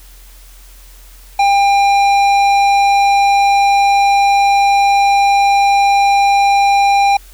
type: tone with tanh clipping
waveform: sine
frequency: 799 Hz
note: G5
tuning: 33 cents sharp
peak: -10 dBFS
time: 1.39-7.17 s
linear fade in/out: 5 ms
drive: 14 dB
effects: added 43 Hz sine -37 dBFS peak until 7.33 s + white hiss -44 dBFS RMS until 7.33 s